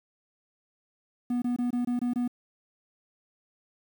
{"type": "tone bursts", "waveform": "triangle", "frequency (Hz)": 244.2, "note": "B3", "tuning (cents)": -19, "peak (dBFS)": -23, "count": 7, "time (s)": [1.3, 2.278], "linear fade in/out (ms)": 5, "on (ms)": 120, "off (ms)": 23, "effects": ["9-bit"]}